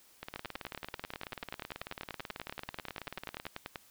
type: two click trains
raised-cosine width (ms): 0.3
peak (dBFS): -22 / -24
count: 36 / 60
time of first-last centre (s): 0.36-3.758 / 0.23-3.454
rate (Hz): 10.3 / 18.3
effects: white hiss -62 dBFS RMS until 3.9 s